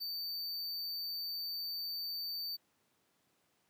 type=tone; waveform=square; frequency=4584 Hz; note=D8; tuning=43 cents flat; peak=-38 dBFS; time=0-2.57 s; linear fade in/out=20 ms; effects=pink hiss -75 dBFS RMS until 3.69 s + high-pass 150 Hz 12 dB/octave